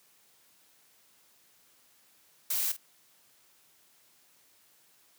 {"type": "noise with echo", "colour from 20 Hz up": "blue", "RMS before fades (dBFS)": -30, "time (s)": [2.5, 2.72], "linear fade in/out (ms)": 5, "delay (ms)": 47, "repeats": 1, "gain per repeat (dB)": -14, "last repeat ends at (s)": 2.767, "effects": ["white hiss -64 dBFS RMS until 5.18 s", "high-pass 100 Hz 12 dB/octave"]}